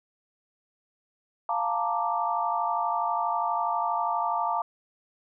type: chord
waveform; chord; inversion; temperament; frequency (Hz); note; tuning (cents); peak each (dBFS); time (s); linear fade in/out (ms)
sine; Bb major seventh; second; equal; 698.5 / 880 / 932.3 / 1174.7; F5 / A5 / Bb5 / D6; 0 / 0 / 0 / 0; -30; 1.49-4.62; 2
effects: none